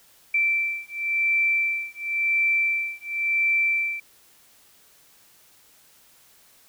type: beating tone pair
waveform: sine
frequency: 2338 / 2338.94 Hz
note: D7 / D7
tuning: -8 / -8 cents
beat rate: 0.94 Hz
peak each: -24 dBFS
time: 0.34-4 s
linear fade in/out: 5 ms
effects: white hiss -56 dBFS RMS until 6.68 s